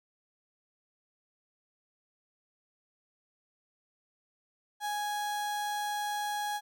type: tone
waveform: 35% pulse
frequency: 830.6 Hz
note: G#5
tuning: in tune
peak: -30 dBFS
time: 4.8-6.61 s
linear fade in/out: 50 ms
effects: none